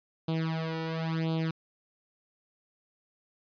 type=tone with flanger; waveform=sawtooth; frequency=161.9 Hz; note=E3; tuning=31 cents flat; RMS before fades=-31 dBFS; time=0.28-1.51 s; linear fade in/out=5 ms; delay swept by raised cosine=0.26 to 2.16 ms; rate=0.96 Hz; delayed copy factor=+0.95; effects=resampled to 11025 Hz